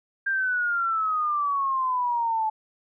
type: exponential sweep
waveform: sine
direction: down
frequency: 1601 to 864 Hz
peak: -22 dBFS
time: 0.26-2.5 s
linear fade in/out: 10 ms
effects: none